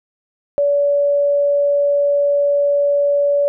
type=tone; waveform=sine; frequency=572 Hz; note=D5; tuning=46 cents flat; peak=-12 dBFS; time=0.58-3.48 s; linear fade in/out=0 ms; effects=none